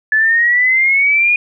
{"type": "exponential sweep", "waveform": "sine", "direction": "up", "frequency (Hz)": [1724, 2461], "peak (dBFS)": -9, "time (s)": [0.12, 1.36], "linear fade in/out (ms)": 2, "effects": []}